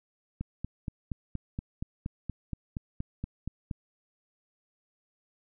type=click train; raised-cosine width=5 ms; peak=-21 dBFS; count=15; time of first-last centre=0.41-3.712 s; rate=4.24 Hz; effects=none